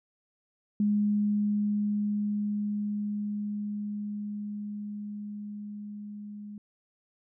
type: tone with level ramp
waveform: sine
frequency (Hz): 207.4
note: G#3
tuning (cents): -2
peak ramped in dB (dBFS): -22 to -39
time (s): 0.8-6.58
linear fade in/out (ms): 2
effects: none